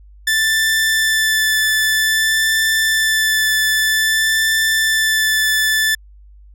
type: tone with vibrato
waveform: sawtooth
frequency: 1760 Hz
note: A6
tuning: in tune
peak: -10 dBFS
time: 0.27-5.95 s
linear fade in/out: 5 ms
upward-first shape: sine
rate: 0.52 Hz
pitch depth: 10 cents each way
effects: added 50 Hz sine -40 dBFS peak until 6.54 s